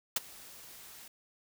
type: noise with ADSR envelope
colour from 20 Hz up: white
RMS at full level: -27 dBFS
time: 0.16-1.08 s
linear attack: 4 ms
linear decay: 22 ms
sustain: -24 dB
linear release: 5 ms
effects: none